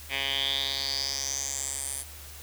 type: tone with band-pass filter sweep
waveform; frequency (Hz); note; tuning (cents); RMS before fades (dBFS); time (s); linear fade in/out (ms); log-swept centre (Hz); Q
10% pulse; 136.7; C#3; -24; -31; 0.09-2.05; 50; 2600 to 10000; 6.1
effects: added 74 Hz sine -46 dBFS peak until 2.42 s + white hiss -46 dBFS RMS until 2.42 s